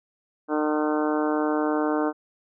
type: harmonic tone with a mistuned harmonic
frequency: 151.9 Hz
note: D#3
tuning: 41 cents flat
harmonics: 2 / 3 / 4 / 5 / 6 / 7 / 8 / 9 / 10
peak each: -24 / -28 / -30 / -32 / -34 / -35 / -36 / -37 / -38 dBFS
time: 0.48-2.13 s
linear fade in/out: 50 ms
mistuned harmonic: 8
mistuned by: +17 cents
effects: none